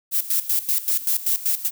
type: noise with tremolo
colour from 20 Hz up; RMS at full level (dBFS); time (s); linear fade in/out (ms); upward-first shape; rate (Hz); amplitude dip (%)
violet; -20; 0.11-1.71; 50; square; 5.2; 80
effects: none